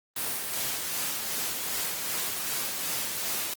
white noise with tremolo, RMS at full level -30 dBFS, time 0.16-3.54 s, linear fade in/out 5 ms, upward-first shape sine, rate 2.6 Hz, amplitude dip 30%, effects high-pass 100 Hz 12 dB/octave + Opus 24 kbps

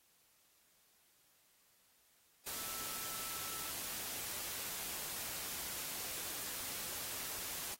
sine tone in noise, 1318.5 Hz, E6, in tune, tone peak -53 dBFS, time 2.51-3.71 s, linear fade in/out 10 ms, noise white, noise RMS -43 dBFS, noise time 2.46-7.75 s, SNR -13 dB, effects white hiss -71 dBFS RMS until 7.79 s + AAC 48 kbps

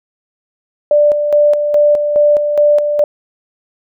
sine tone with tremolo, 590 Hz, D5, 8 cents sharp, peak -6 dBFS, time 0.91-3.04 s, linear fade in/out 2 ms, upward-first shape square, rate 2.4 Hz, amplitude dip 50%, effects none

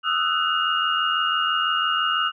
sine tone cluster, 1244 / 1330 / 1488 / 2847 Hz, D#6 / E6 / F#6 / F7, -1 / +15 / +9 / +33 cents, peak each -26 / -24 / -27 / -24 dBFS, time 0.03-2.32 s, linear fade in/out 50 ms, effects none

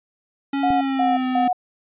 square tone with pitch glide, 277.2 to 255.7 Hz, C#4 to C4, 0 to -40 cents, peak -21 dBFS, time 0.53-1.48 s, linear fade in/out 5 ms, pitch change -140 cents, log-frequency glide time 0.73-1.26 s
sine tone bursts, 729 Hz, F#5, 26 cents flat, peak -17 dBFS, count 3, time 0.63-1.53 s, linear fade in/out 5 ms, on 180 ms, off 180 ms
click, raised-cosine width 3 ms, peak -17 dBFS, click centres 0.705 s
effects resampled to 8000 Hz

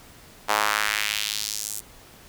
sawtooth tone with high-pass filter sweep, 105.5 Hz, G#2, 28 cents sharp, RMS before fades -26 dBFS, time 0.48-1.81 s, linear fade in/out 20 ms, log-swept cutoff 830 to 8800 Hz, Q 1.6, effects pink hiss -49 dBFS RMS until 2.28 s

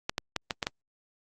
clicks, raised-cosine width 0.2 ms, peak -11 dBFS, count 6, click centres 0.095 / 0.181 / 0.363 / 0.508 / 0.628 / 0.669 s, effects Opus 48 kbps

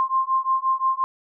sine beating tone pair, 1052 / 1057.7 Hz, C6 / C6, +9 / +18 cents, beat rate 5.7 Hz, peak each -22 dBFS, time 0-1.04 s, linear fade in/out 0 ms, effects none

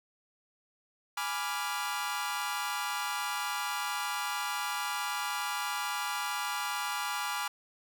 sawtooth chord, G# diminished seventh, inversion none, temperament equal, 830.6 / 987.8 / 1174.7 / 1396.9 Hz, G#5 / B5 / D6 / F6, 0 / 0 / 0 / 0 cents, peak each -34 dBFS, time 1.17-7.48 s, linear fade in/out 5 ms, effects none

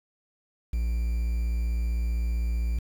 triangle tone with quantisation, 57.8 Hz, A#1, 14 cents flat, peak -22 dBFS, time 0.73-2.79 s, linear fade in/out 5 ms, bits 8, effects none

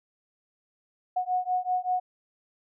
sine beating tone pair, 729 / 734.2 Hz, F#5 / F#5, -26 / -14 cents, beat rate 5.2 Hz, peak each -28 dBFS, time 1.16-2 s, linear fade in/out 10 ms, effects none

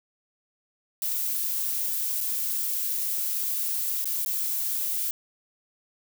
violet noise with dropouts, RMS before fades -28 dBFS, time 1.02-5.11 s, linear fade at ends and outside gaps 1 ms, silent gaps 2.206-2.21 / 4.044-4.055 / 4.249-4.26 s, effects none

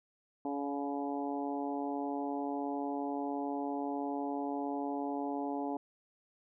harmonic tone with a mistuned harmonic, 141.5 Hz, C#3, 36 cents sharp, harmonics 2 / 3 / 4 / 5 / 6 / 7, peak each -36 / -42 / -45 / -41 / -41 / -50 dBFS, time 0.45-5.77 s, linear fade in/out 2 ms, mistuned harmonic 4, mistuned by +18 cents, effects none

